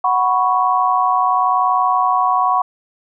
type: chord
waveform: sine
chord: F# suspended fourth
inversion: none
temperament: equal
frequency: 740 / 987.8 / 1108.7 Hz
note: F#5 / B5 / C#6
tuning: 0 / 0 / 0 cents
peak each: -17 / -18 / -16 dBFS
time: 0.04-2.62 s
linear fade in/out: 5 ms
effects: none